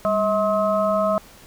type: harmonic tone with a mistuned harmonic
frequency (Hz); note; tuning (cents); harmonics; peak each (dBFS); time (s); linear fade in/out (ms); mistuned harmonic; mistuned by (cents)
213.1; G#3; +45; 1 / 3 / 5 / 6; -26 / -19 / -27 / -25; 0.05-1.18; 0; 1; -120
effects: pink hiss -47 dBFS RMS until 1.46 s